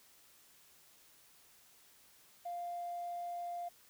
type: tone with tanh clipping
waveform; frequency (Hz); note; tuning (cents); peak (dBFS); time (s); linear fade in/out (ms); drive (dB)
triangle; 698.5; F5; 0; -38; 2.45-3.69; 10; 1
effects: white hiss -64 dBFS RMS until 3.89 s